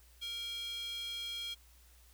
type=tone with high-pass filter; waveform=square; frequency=466.2 Hz; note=A#4; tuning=in tune; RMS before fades=-41 dBFS; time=0.21-1.55 s; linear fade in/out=20 ms; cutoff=3100 Hz; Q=7.2; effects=added 60 Hz sine -60 dBFS peak until 2.13 s + white hiss -65 dBFS RMS until 2.13 s